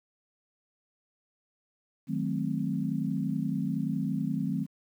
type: chord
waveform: sine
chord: D# diminished seventh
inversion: none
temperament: equal with one note detuned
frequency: 155.56 / 185 / 216.7 / 261.6 Hz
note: D#3 / F#3 / A3 / C4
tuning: 0 / 0 / -26 / 0 cents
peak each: -33 dBFS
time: 2.07-4.67 s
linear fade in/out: 50 ms
effects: 10-bit

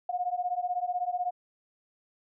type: beating tone pair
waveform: sine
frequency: 711 / 727 Hz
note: F5 / F#5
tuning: +31 / -31 cents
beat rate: 16 Hz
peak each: -31 dBFS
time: 0.09-1.31 s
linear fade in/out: 5 ms
effects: none

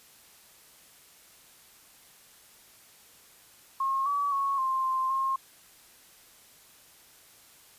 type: tone with pitch steps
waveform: sine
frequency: 1078 / 1142 / 1103 / 1054 / 1048 / 1069 Hz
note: C#6 / D6 / C#6 / C6 / C6 / C6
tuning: -49 / -49 / -9 / +12 / +2 / +37 cents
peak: -25 dBFS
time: 3.8-5.36 s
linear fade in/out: 5 ms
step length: 260 ms
effects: white hiss -56 dBFS RMS until 7.78 s + resampled to 32000 Hz

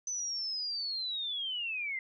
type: linear sweep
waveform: sine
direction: down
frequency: 6100 to 2041 Hz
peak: -33 dBFS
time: 0.07-1.99 s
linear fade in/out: 2 ms
effects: none

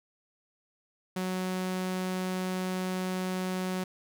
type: tone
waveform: sawtooth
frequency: 185 Hz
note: F#3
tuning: in tune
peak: -26 dBFS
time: 1.16-3.84 s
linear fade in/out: 5 ms
effects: none

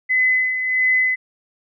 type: tone with tremolo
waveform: sine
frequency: 2023 Hz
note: B6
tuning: 41 cents sharp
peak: -13 dBFS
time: 0.09-1.16 s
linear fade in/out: 20 ms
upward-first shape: sine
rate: 1.5 Hz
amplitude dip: 55%
effects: none

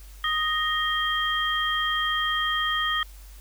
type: tone cluster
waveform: sine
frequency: 1247 / 1863 / 3200 Hz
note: D#6 / A#6 / G7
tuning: +3 / -2 / +35 cents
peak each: -27 dBFS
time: 0.24-3.03 s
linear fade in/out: 2 ms
effects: added 49 Hz sine -42 dBFS peak until 3.4 s + white hiss -53 dBFS RMS until 3.4 s

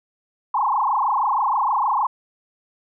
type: tone with frequency modulation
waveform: sine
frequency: 959 Hz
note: A#5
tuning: 49 cents sharp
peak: -17 dBFS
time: 0.54-2.07 s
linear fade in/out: 5 ms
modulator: 26.4 Hz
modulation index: 5.5
effects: none

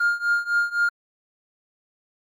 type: tone with tremolo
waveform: triangle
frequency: 1410 Hz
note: F6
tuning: 16 cents sharp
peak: -13 dBFS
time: 0-0.89 s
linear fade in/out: 5 ms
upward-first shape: triangle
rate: 3.9 Hz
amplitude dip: 95%
effects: tanh soft clip ceiling -12 dBFS + Opus 24 kbps

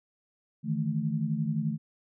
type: tone cluster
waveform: sine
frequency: 150.9 / 162.4 / 219.1 Hz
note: D3 / E3 / A3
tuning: +47 / -26 / -7 cents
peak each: -31 dBFS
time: 0.63-1.78 s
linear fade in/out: 50 ms
effects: none

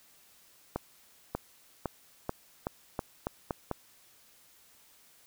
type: accelerating click train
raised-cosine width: 1 ms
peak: -17 dBFS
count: 9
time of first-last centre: 0.76-3.713 s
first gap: 590 ms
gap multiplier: 0.86
effects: white hiss -61 dBFS RMS until 5.26 s

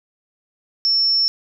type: tone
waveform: sine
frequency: 5400 Hz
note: E8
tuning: 41 cents sharp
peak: -14 dBFS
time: 0.85-1.28 s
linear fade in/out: 0 ms
effects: none

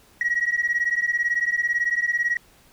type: beating tone pair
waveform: sine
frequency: 1900 / 1918 Hz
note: A#6 / A#6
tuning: +33 / +49 cents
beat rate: 18 Hz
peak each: -22 dBFS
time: 0.21-2.37 s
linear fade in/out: 2 ms
effects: tanh soft clip ceiling -15 dBFS + pink hiss -55 dBFS RMS until 2.72 s

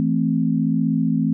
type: chord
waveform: sine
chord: A minor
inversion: second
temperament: equal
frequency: 164.81 / 220 / 261.6 Hz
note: E3 / A3 / C4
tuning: 0 / 0 / 0 cents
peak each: -21 dBFS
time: 0-1.33 s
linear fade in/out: 0 ms
effects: none

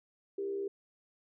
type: tone with frequency modulation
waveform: sine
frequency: 396.3 Hz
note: G4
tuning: 19 cents sharp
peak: -33 dBFS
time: 0.38-0.68 s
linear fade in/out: 5 ms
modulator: 68.2 Hz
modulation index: 0.48
effects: none

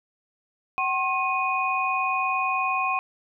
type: tone cluster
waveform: sine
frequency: 757 / 1074 / 2486 Hz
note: F#5 / C6 / D#7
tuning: +39 / +45 / -2 cents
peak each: -28 / -25 / -27 dBFS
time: 0.78-2.99 s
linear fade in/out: 0 ms
effects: none

